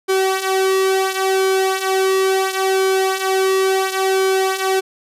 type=tone with flanger; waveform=sawtooth; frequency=381.7 Hz; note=G4; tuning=46 cents flat; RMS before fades=-17 dBFS; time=0.08-4.81 s; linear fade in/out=20 ms; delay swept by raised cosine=1.5 to 3.9 ms; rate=0.72 Hz; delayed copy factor=-0.65; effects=resampled to 32000 Hz